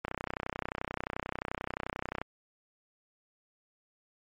click train, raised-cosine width 0.5 ms, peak -18 dBFS, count 69, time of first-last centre 0.05-2.216 s, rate 31.4 Hz, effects MP3 64 kbps

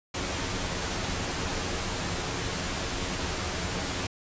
pink noise with comb filter, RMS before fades -31 dBFS, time 0.14-4.07 s, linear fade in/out 5 ms, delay 11 ms, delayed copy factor +0.5, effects resampled to 16000 Hz

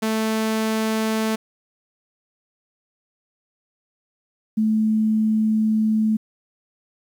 sawtooth / sine tone pair in turn, 220 / 217.6 Hz, A3 / A3, 0 / -19 cents, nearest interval unison, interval 19 cents, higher first, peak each -16 dBFS, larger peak neither, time 0.02-1.36 / 4.57-6.17 s, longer second, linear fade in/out 10 ms, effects 9-bit

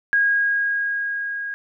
sine tone with level ramp, 1637 Hz, G#6, 25 cents flat, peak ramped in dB -14 to -26 dBFS, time 0.13-1.54 s, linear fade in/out 0 ms, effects none

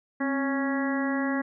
harmonic tone with a mistuned harmonic, 277.1 Hz, C#4, 1 cent flat, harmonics 1 / 2 / 3 / 4 / 5 / 6 / 7, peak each -26 / -34 / -37 / -37 / -41 / -35 / -36 dBFS, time 0.2-1.42 s, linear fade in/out 10 ms, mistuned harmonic 1, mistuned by -62 cents, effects none

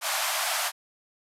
pink band-pass noise, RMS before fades -28 dBFS, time 0.01-0.72 s, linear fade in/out 50 ms, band 610 to 14000 Hz, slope 96 dB/octave, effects none

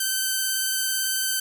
5% pulse tone with vibrato, 1542 Hz, G6, 29 cents flat, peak -12 dBFS, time 0-1.4 s, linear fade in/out 5 ms, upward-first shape triangle, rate 18 Hz, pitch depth 16 cents each way, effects none

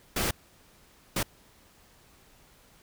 pink noise bursts at uneven times, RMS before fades -28 dBFS, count 2, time 0.16-0.31 / 1.16-1.23 s, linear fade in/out 5 ms, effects pink hiss -59 dBFS RMS until 2.82 s

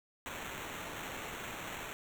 blue noise with sample-and-hold, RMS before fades -43 dBFS, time 0.26-1.93 s, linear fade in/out 0 ms, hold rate 4900 Hz, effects none

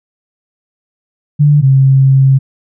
sine tone pair in turn, 146.83 / 134.59 Hz, D3 / C3, 0 / +49 cents, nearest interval major second, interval 151 cents, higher first, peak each -4 dBFS, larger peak neither, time 1.39-1.62 / 1.62-2.39 s, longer second, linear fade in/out 20 ms, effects none

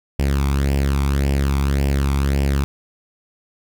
sawtooth tone with flanger, 69.3 Hz, C#2, in tune, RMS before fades -18 dBFS, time 0.19-2.64 s, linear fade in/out 0 ms, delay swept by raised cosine 0.38 to 0.88 ms, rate 1.8 Hz, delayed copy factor +0.65, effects none

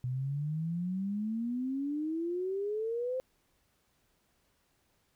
sine exponential sweep, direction up, 123.47 to 523.3 Hz, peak -31 dBFS, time 0.04-3.2 s, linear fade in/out 0 ms, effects pink hiss -73 dBFS RMS until 5.15 s

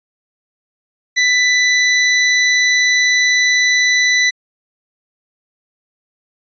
sawtooth tone, 1988 Hz, B6, 11 cents sharp, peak -7 dBFS, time 1.16-4.31 s, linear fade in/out 20 ms, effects resampled to 16000 Hz

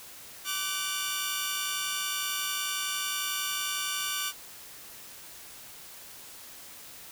15% pulse tone cluster, 1166 / 1516 / 2839 / 3549 Hz, D6 / F#6 / F7 / A7, -13 / +42 / +28 / +14 cents, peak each -29 dBFS, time 0.44-4.33 s, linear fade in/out 50 ms, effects white hiss -47 dBFS RMS until 7.11 s

